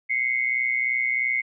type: tone pair together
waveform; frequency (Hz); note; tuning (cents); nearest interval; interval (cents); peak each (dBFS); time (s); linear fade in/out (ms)
sine; 2071 / 2194; C7 / C#7; -18 / -18; minor second; 100; -24; 0.09-1.42; 20
effects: none